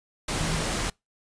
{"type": "tone in noise", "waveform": "sine", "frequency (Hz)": 160, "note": "D#3", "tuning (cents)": 49, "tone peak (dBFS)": -31, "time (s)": [0.4, 0.63], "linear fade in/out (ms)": 5, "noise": "pink", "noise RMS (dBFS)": -28, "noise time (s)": [0.28, 0.9], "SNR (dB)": -6, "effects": ["noise-tail reverb RT60 0.2 s tail -26 dB re dry", "resampled to 22050 Hz"]}